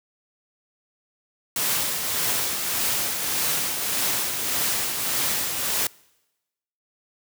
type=noise with tremolo; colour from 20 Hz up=white; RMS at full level=-23 dBFS; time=1.56-5.87 s; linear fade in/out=2 ms; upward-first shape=triangle; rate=1.7 Hz; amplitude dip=45%; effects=noise-tail reverb RT60 1.0 s tail -25 dB re dry + high-pass 80 Hz 12 dB/octave